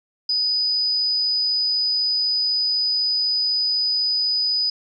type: tone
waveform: sine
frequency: 4978 Hz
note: D#8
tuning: in tune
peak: -18 dBFS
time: 0.29-4.7 s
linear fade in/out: 5 ms
effects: none